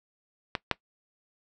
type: clicks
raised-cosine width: 0.3 ms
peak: -12 / -7 dBFS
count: 2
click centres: 0.552 / 0.713 s
effects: noise-tail reverb RT60 0.1 s tail -20 dB re dry